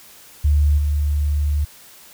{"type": "tone with level steps", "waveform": "sine", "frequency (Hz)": 73.42, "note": "D2", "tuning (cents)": 0, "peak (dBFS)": [-12, -16], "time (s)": [0.44, 1.65], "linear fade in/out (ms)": 10, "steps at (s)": 0.77, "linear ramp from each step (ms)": 20, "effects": ["white hiss -45 dBFS RMS until 2.13 s"]}